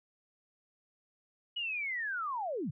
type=linear sweep; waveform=sine; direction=down; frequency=2943 to 110 Hz; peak=-33 dBFS; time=1.56-2.71 s; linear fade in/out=10 ms; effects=none